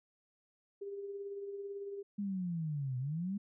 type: tone with tremolo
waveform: sine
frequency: 400 Hz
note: G4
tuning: 35 cents sharp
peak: -38 dBFS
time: 0.81-2.03 s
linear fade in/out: 10 ms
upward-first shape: triangle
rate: 18 Hz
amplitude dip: 45%
type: linear two-way sweep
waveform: sine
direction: down then up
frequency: 207 to 123.47 to 207 Hz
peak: -34 dBFS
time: 2.18-3.38 s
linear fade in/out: 10 ms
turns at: 2.98 s
effects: none